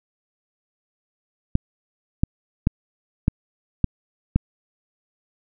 clicks, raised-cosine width 5 ms, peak -4 dBFS, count 6, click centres 1.554 / 2.235 / 2.671 / 3.281 / 3.843 / 4.36 s, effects none

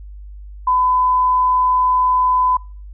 sine tone, 1007 Hz, B5, 33 cents sharp, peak -12 dBFS, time 0.67-2.57 s, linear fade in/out 5 ms, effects noise-tail reverb RT60 0.4 s tail -25 dB re dry + added 50 Hz sine -32 dBFS peak until 2.93 s

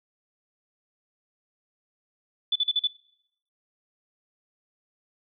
sine tone bursts, 3479 Hz, A7, 20 cents flat, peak -20 dBFS, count 5, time 2.52-2.873 s, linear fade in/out 5 ms, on 37 ms, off 42 ms, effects noise-tail reverb RT60 0.7 s tail -20 dB re dry

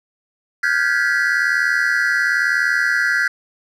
triangle tone cluster, 1411 / 1530 / 1611 / 1691 / 1959 Hz, F6 / G6 / G6 / G#6 / B6, +17 / -42 / +47 / +31 / -15 cents, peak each -20 dBFS, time 0.63-3.28 s, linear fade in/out 5 ms, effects none

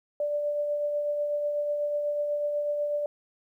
sine tone with tremolo, 587.3 Hz, D5, in tune, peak -24 dBFS, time 0.2-3.06 s, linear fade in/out 2 ms, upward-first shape triangle, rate 8.1 Hz, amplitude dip 35%, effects 11-bit

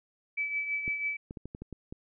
sine tone with tremolo, 2302 Hz, D7, 35 cents flat, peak -27 dBFS, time 0.37-1.17 s, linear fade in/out 10 ms, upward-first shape triangle, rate 6.1 Hz, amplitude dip 60%
clicks, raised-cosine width 3 ms, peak -27 dBFS, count 8, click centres 0.879 / 1.309 / 1.372 / 1.456 / 1.549 / 1.62 / 1.727 / 1.925 s
effects none

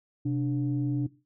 sine tone pair together, 128.73 / 293.7 Hz, C3 / D4, -28 / 0 cents, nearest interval octave + major second, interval 1428 cents, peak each -27 dBFS, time 0.25-1.07 s, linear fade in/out 10 ms, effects noise-tail reverb RT60 0.3 s tail -18 dB re dry + tanh soft clip ceiling -19 dBFS

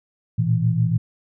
sine tone cluster, 113 / 119.8 / 164.6 Hz, A2 / A#2 / E3, +47 / +48 / -2 cents, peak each -21 dBFS, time 0.38-0.98 s, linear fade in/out 10 ms, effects none

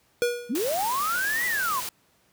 square tone with exponential decay, 481.9 Hz, B4, 43 cents flat, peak -19 dBFS, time 0.22-0.67 s, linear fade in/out 0 ms, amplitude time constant 96 ms
sine linear two-way sweep, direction up then down, 191.7 to 2000 to 949 Hz, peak -24 dBFS, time 0.49-1.81 s, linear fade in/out 20 ms, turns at 1.46 s
white noise, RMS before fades -33 dBFS, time 0.55-1.89 s, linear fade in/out 2 ms
effects pink hiss -64 dBFS RMS until 2.32 s + high-pass 80 Hz 12 dB/octave

